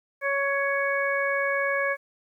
harmonic tone, 557 Hz, C#5, 8 cents sharp, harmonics 1 / 2 / 3 / 4, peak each -27 / -31 / -27 / -30 dBFS, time 0.21-1.97 s, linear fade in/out 50 ms, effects 10-bit

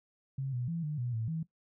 sine tone with pitch steps, 135 / 123.1 / 167.4 / 150.4 / 122.3 / 112.4 / 161.6 Hz, C#3 / B2 / E3 / D3 / B2 / A2 / E3, -45 / -5 / +27 / +42 / -16 / +37 / -34 cents, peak -32 dBFS, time 0.38-1.43 s, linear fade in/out 5 ms, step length 150 ms, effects noise-tail reverb RT60 0.1 s tail -17 dB re dry

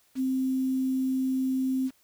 sine tone with quantisation, 261.6 Hz, C4, in tune, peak -24 dBFS, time 0.15-1.91 s, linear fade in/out 50 ms, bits 8, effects white hiss -65 dBFS RMS until 2.03 s

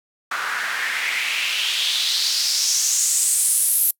white noise with band-pass filter sweep, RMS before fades -21 dBFS, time 0.31-3.91 s, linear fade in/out 5 ms, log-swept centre 1300 to 12000 Hz, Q 3.5, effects noise-tail reverb RT60 0.1 s tail -26 dB re dry

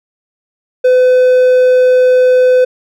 triangle tone, 506 Hz, B4, 42 cents sharp, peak -3 dBFS, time 0.84-2.65 s, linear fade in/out 10 ms, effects none

